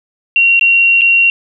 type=tone with dropouts; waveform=sine; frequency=2748 Hz; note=F7; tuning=29 cents flat; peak=-6 dBFS; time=0.36-1.3 s; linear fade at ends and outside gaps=1 ms; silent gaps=0.595-0.611 / 1.011-1.017 s; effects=none